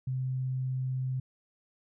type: tone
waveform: sine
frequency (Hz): 129.7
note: C3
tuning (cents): -15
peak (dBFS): -29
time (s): 0.07-1.2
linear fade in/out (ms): 5
effects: none